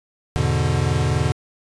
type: chord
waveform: square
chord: E dominant seventh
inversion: none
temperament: equal with one note detuned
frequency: 82.41 / 103.53 / 123.47 / 146.83 Hz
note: E2 / G#2 / B2 / D3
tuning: 0 / -5 / 0 / 0 cents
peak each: -24 / -26 / -23 / -23 dBFS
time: 0.36-1.32 s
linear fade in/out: 0 ms
effects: resampled to 22050 Hz